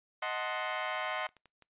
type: chord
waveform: 20% pulse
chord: D# diminished seventh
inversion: none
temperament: equal with one note detuned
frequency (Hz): 625.5 / 740 / 880 / 1046.5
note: D#5 / F#5 / A5 / C6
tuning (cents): +9 / 0 / 0 / 0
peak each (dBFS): -33 / -33 / -38 / -33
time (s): 0.22-1.27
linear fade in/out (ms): 5
type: clicks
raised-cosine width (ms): 0.2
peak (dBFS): -38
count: 10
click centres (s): 0.952 / 0.992 / 1.046 / 1.085 / 1.117 / 1.19 / 1.29 / 1.367 / 1.457 / 1.623
effects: noise-tail reverb RT60 0.2 s tail -24 dB re dry + resampled to 8000 Hz